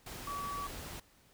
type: tone in noise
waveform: sine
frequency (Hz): 1140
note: C#6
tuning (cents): +48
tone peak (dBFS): -37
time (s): 0.27-0.67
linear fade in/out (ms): 5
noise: pink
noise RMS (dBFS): -45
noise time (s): 0.06-1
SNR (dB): +5
effects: pink hiss -65 dBFS RMS until 1.33 s